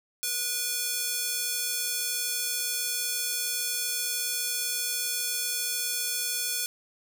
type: tone with high-pass filter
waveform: square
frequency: 486.3 Hz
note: B4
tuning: 27 cents flat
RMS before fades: -30 dBFS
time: 0.23-6.66 s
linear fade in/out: 0 ms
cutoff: 4800 Hz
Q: 0.53
effects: none